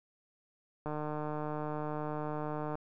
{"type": "click train", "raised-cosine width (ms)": 1, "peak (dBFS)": -24, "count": 287, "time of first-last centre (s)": [0.86, 2.754], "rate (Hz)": 151, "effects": []}